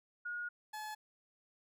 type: tone pair in turn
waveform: sine / 30% pulse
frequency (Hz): 1440 / 856.2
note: F#6 / A5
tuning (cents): -47 / -47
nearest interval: major sixth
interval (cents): 900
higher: first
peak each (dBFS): -38 / -39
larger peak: first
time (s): 0.25-0.49 / 0.73-0.95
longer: first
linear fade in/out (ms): 10
effects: none

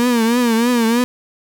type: tone with vibrato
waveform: 35% pulse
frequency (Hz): 235.5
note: A#3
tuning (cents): +18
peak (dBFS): -11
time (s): 0-1.04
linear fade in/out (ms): 0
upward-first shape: triangle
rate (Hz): 3.2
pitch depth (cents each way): 110
effects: none

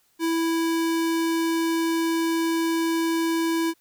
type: tone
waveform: square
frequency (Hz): 329.6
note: E4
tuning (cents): 0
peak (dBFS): -22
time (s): 0.19-3.74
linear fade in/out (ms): 50
effects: white hiss -65 dBFS RMS until 3.8 s

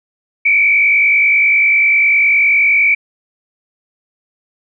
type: tone with frequency modulation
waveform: sine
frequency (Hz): 2300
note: D7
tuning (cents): -37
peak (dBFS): -8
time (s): 0.45-2.95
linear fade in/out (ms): 10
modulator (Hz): 49.8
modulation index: 1.3
effects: none

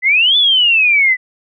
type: exponential two-way sweep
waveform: sine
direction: up then down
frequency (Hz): 1975.5 to 3520 to 1975.5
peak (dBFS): -8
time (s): 0.02-1.17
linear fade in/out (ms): 50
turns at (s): 0.37
effects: none

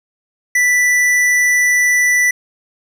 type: tone with hard clipping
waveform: triangle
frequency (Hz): 1975.5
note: B6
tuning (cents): 0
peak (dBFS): -12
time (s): 0.55-2.31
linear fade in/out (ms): 5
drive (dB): 15
effects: none

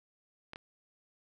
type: clicks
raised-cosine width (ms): 0.3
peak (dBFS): -27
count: 2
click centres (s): 0.534 / 0.559
effects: none

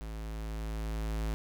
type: tone with level ramp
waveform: square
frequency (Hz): 54.2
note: A1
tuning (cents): -25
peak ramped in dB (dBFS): -39 to -31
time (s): 0.01-1.34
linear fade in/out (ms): 0
effects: none

